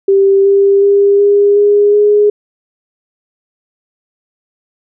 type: tone with pitch steps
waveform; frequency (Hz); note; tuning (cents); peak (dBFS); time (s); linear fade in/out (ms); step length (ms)
sine; 392.1 / 396.7 / 401.3 / 405.9 / 410.6 / 415.4; G4 / G4 / G4 / G#4 / G#4 / G#4; 0 / +21 / +41 / -40 / -20 / 0; -5; 0.08-2.3; 5; 370
effects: none